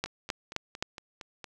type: two click trains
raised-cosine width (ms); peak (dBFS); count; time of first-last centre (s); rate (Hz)
0.2; -12 / -24; 4 / 7; 0.04-0.825 / 0.06-1.442; 3.82 / 4.34
effects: none